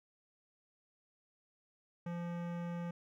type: tone with hard clipping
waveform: sine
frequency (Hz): 172.4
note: F3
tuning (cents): -22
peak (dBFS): -40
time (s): 2.06-2.91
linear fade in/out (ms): 5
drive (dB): 18
effects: none